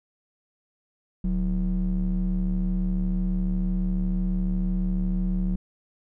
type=ring-modulated tone; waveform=triangle; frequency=73 Hz; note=D2; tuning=10 cents flat; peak=-17 dBFS; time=1.24-5.56 s; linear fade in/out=5 ms; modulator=110 Hz; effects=none